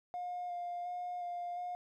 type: tone with vibrato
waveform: triangle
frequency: 709 Hz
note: F5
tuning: 26 cents sharp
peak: -34 dBFS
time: 0.14-1.75 s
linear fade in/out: 0 ms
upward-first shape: square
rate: 1.4 Hz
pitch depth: 13 cents each way
effects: tanh soft clip ceiling -34 dBFS